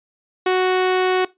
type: tone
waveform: sawtooth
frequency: 370 Hz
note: F#4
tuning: in tune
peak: -11 dBFS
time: 0.46-1.25 s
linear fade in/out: 5 ms
effects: noise-tail reverb RT60 0.2 s tail -20 dB re dry + resampled to 8000 Hz